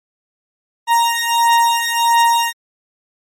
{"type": "beating tone pair", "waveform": "40% pulse", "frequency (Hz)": [932.3, 933.8], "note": ["A#5", "A#5"], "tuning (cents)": [0, 3], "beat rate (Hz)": 1.5, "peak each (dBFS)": -14, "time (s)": [0.87, 2.53], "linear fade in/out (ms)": 50, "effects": ["MP3 64 kbps"]}